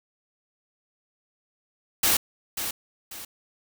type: noise with echo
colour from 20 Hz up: white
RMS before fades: -21 dBFS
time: 2.03-2.17 s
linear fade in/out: 5 ms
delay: 540 ms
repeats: 2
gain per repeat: -9 dB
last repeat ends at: 3.25 s
effects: none